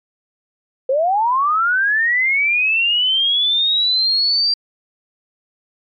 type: linear sweep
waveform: sine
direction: up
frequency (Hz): 505 to 4732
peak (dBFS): -13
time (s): 0.89-4.54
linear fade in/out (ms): 5
effects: MP3 96 kbps